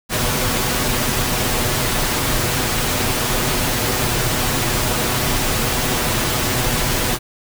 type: noise with comb filter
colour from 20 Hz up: pink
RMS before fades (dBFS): -19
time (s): 0.09-7.19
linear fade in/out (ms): 50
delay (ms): 8.1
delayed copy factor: +0.5
effects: none